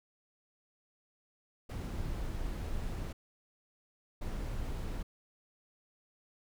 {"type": "noise bursts at uneven times", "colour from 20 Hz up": "brown", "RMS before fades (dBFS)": -37, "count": 2, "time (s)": [[1.69, 3.13], [4.21, 5.03]], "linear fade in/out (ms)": 10, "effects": []}